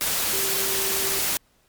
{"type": "tone in noise", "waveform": "sine", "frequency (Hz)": 388.6, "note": "G4", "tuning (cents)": -15, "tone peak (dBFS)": -32, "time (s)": [0.33, 1.19], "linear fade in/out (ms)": 0, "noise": "white", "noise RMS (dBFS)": -24, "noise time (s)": [0.01, 1.37], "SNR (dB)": -11, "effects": ["pink hiss -63 dBFS RMS until 1.68 s", "MP3 96 kbps"]}